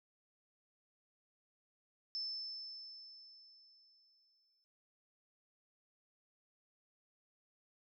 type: tone with exponential decay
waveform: sine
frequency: 5274 Hz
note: E8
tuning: in tune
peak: -37 dBFS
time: 2.15-4.64 s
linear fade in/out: 0 ms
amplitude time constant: 540 ms
effects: none